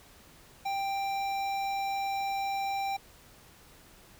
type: tone with notch filter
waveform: square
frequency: 787 Hz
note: G5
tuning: 7 cents sharp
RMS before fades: -32 dBFS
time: 0.65-2.97 s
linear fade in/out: 10 ms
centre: 10000 Hz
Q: 0.63
effects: pink hiss -56 dBFS RMS until 4.19 s